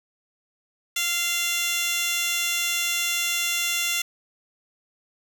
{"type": "tone with high-pass filter", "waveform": "15% pulse", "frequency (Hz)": 691, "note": "F5", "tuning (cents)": -19, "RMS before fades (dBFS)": -25, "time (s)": [0.96, 4.02], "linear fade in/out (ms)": 5, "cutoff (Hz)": 3300, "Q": 1.2, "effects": []}